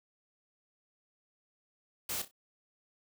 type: noise with echo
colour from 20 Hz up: white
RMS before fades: -36 dBFS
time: 2.09-2.22 s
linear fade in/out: 5 ms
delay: 31 ms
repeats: 3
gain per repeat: -11 dB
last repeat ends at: 2.313 s
effects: none